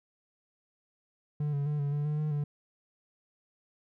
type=tone with pitch steps; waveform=triangle; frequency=148.3 / 142 / 148.6 / 142.6 / 146.3 / 150.1 / 152.4 / 146.2 Hz; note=D3 / C#3 / D3 / C#3 / D3 / D3 / D#3 / D3; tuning=+17 / +42 / +21 / +49 / -6 / +38 / -36 / -7 cents; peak=-26 dBFS; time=1.4-2.44 s; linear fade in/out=5 ms; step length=130 ms; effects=none